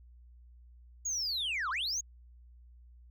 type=linear two-way sweep; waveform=sine; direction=down then up; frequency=6820 to 987.8 to 6820 Hz; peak=-29 dBFS; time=1.05-2.01 s; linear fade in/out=10 ms; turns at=1.7 s; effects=tanh soft clip ceiling -30 dBFS + added 60 Hz sine -53 dBFS peak until 3.1 s